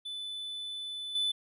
triangle tone with level steps, 3499 Hz, A7, 10 cents flat, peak -35 / -26 dBFS, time 0.05-1.32 s, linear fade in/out 10 ms, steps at 1.15 s, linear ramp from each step 5 ms, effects resampled to 32000 Hz

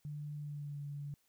sine tone with pitch glide, 147.9 to 143.86 Hz, D3 to D3, +13 to -35 cents, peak -40 dBFS, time 0.05-1.14 s, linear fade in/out 0 ms, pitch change -48 cents, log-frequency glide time 0.38-0.8 s, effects white hiss -75 dBFS RMS until 1.28 s

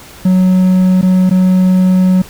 triangle tone with dropouts, 185 Hz, F#3, in tune, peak -4 dBFS, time 0.25-2.22 s, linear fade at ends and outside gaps 5 ms, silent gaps 1.014-1.027 / 1.296-1.309 s, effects pink hiss -35 dBFS RMS until 2.29 s

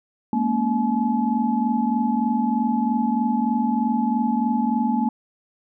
sine tone cluster, 213.7 / 236.9 / 280.9 / 855 Hz, G#3 / A#3 / C#4 / A5, +50 / +28 / +23 / -50 cents, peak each -25 / -21 / -29 / -25 dBFS, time 0.33-5.09 s, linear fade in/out 2 ms, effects none

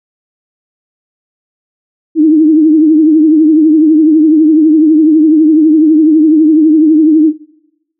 sine tone with vibrato, 311.1 Hz, D#4, in tune, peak -3 dBFS, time 2.15-7.33 s, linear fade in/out 50 ms, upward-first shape triangle, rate 12 Hz, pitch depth 100 cents each way, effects noise-tail reverb RT60 1.0 s tail -25 dB re dry

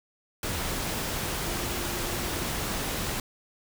sine tone in noise, 346.7 Hz, F4, 13 cents flat, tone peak -40 dBFS, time 1.44-2.43 s, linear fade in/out 2 ms, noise pink, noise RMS -31 dBFS, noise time 0.43-3.2 s, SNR -12 dB, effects none

